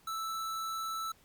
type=tone; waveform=square; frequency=1318.5 Hz; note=E6; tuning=in tune; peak=-35 dBFS; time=0.07-1.12 s; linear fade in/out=5 ms; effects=pink hiss -64 dBFS RMS until 1.24 s + MP3 96 kbps